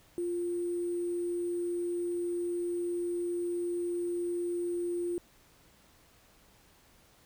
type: tone with sample-and-hold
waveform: sine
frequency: 349.2 Hz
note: F4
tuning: in tune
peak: -30 dBFS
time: 0.18-5.18 s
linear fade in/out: 0 ms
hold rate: 8820 Hz
effects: pink hiss -62 dBFS RMS until 7.25 s